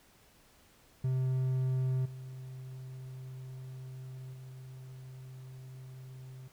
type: tone with level steps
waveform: triangle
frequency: 129.7 Hz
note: C3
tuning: 15 cents flat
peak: -26 / -40 / -43 dBFS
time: 1.04-6.48 s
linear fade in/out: 5 ms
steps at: 2.05 / 4.33 s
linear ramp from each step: 10 ms
effects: pink hiss -63 dBFS RMS until 6.52 s